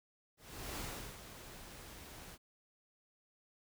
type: noise with ADSR envelope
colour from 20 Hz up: pink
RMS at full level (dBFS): -42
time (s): 0.37-2.38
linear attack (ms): 410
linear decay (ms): 380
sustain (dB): -10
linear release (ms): 45
effects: none